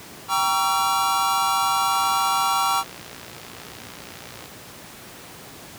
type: chord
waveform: square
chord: G diminished seventh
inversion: none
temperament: just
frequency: 784 / 940.8 / 1128.9 / 1354.7 Hz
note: G5 / Bb5 / Db6 / Fb6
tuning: 0 / +16 / +31 / +47 cents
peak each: -26 / -26 / -25 / -25 dBFS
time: 0.28-2.84 s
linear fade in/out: 50 ms
type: click train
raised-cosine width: 0.2 ms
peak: -22 dBFS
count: 152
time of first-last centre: 1.92-4.458 s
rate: 59.5 Hz
effects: pink hiss -41 dBFS RMS until 5.78 s + high-pass 100 Hz 12 dB/octave